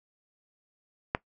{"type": "click", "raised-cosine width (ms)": 0.5, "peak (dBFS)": -10, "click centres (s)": 1.149, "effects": ["noise-tail reverb RT60 0.1 s tail -19 dB re dry"]}